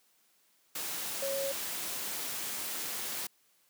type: tone in noise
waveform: sine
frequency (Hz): 549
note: C#5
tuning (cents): -17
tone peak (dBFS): -32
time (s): 1.22-1.52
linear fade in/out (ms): 5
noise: white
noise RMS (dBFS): -37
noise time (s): 0.75-3.27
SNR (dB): +2
effects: white hiss -69 dBFS RMS until 3.69 s + high-pass 150 Hz 12 dB/octave